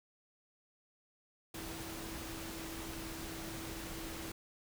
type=tone in noise; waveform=sine; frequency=327.3 Hz; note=E4; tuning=12 cents flat; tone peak=-47 dBFS; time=1.54-4.32 s; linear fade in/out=5 ms; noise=pink; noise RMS=-45 dBFS; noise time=1.54-4.32 s; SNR=-5 dB; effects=none